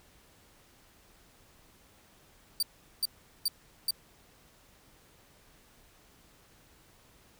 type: tone bursts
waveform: sawtooth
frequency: 4634 Hz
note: D8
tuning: 24 cents flat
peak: -23 dBFS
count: 4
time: 2.6-3.908 s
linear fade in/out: 2 ms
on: 27 ms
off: 400 ms
effects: pink hiss -61 dBFS RMS until 7.39 s